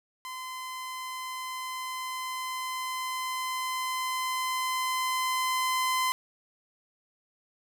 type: tone with level ramp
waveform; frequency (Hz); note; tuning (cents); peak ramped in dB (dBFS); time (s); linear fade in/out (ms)
sawtooth; 1028; C6; -31; -33 to -21; 0.25-6.12; 0
effects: none